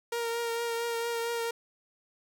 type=tone with vibrato; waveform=sawtooth; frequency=466.2 Hz; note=A#4; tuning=in tune; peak=-26 dBFS; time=0.12-1.51 s; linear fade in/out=5 ms; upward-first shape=triangle; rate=4.4 Hz; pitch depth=23 cents each way; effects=none